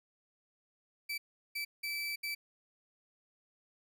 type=tone bursts at uneven times; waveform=30% pulse; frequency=2316 Hz; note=D7; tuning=25 cents flat; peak=-33 dBFS; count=4; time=1.09-1.18 / 1.55-1.65 / 1.83-2.16 / 2.23-2.35 s; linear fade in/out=10 ms; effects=none